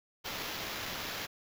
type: noise with sample-and-hold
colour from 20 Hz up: white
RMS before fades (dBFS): -39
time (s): 0.24-1.27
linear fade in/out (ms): 20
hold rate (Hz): 8820
effects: none